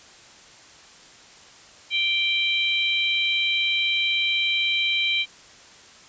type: harmonic tone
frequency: 784 Hz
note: G5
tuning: in tune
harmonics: 3 / 4 / 5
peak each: -23 / -24 / -28 dBFS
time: 1.9-5.26 s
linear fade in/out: 50 ms
effects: white hiss -48 dBFS RMS until 6.08 s + resampled to 16000 Hz